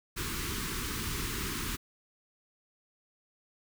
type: band-stop noise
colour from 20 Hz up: pink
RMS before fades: -35 dBFS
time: 0.16-1.77 s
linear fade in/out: 20 ms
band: 420 to 1000 Hz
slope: 48 dB/octave
effects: none